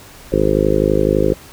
harmonic tone, 51.91 Hz, G#1, in tune, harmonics 1 / 2 / 3 / 4 / 5 / 6 / 7 / 8 / 9 / 10, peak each -22 / -25 / -22 / -24 / -24 / -21 / -19 / -19 / -21 / -20 dBFS, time 0.32-1.34 s, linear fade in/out 5 ms, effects pink hiss -40 dBFS RMS until 1.52 s

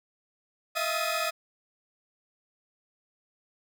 25% pulse tone cluster, 642 / 684 / 1269 / 1743 / 2492 Hz, E5 / F5 / D#6 / A6 / D#7, -46 / -36 / +34 / -17 / +2 cents, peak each -28 / -30 / -31 / -33 / -30 dBFS, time 0.75-1.31 s, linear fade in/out 20 ms, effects none

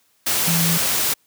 sine tone in noise, 167.8 Hz, E3, 31 cents sharp, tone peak -19 dBFS, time 0.47-0.78 s, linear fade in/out 10 ms, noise white, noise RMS -20 dBFS, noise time 0.26-1.14 s, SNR -2 dB, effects white hiss -62 dBFS RMS until 1.26 s + high-pass 80 Hz 12 dB/octave

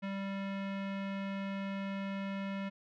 square tone with low-pass filter, 196 Hz, G3, in tune, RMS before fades -38 dBFS, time 0.02-2.7 s, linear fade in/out 20 ms, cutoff 2500 Hz, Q 1.7, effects none

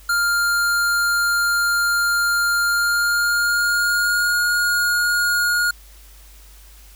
square tone with pitch glide, 1400 to 1431.9 Hz, F6 to F6, +4 to +43 cents, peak -17 dBFS, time 0.09-5.71 s, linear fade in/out 5 ms, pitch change +39 cents, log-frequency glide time 2.63-4.36 s, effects added 50 Hz sine -43 dBFS peak until 6.95 s + white hiss -49 dBFS RMS until 6.95 s

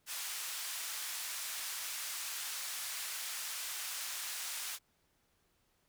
white band-pass noise, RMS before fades -41 dBFS, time 0.06-4.79 s, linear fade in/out 50 ms, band 1100 to 12000 Hz, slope 12 dB/octave, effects pink hiss -75 dBFS RMS until 5.88 s

